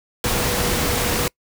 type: tone in noise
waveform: sine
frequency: 486.5 Hz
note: B4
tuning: 26 cents flat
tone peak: -29 dBFS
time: 0.24-1.28 s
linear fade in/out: 2 ms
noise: pink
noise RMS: -21 dBFS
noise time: 0.24-1.28 s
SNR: -11 dB
effects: noise-tail reverb RT60 0.1 s tail -25 dB re dry